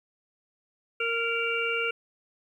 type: harmonic tone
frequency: 463.3 Hz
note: A#4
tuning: 11 cents flat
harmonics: 1 / 3 / 5 / 6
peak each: -31 / -31 / -31 / -31 dBFS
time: 1-1.91 s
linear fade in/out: 5 ms
effects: 10-bit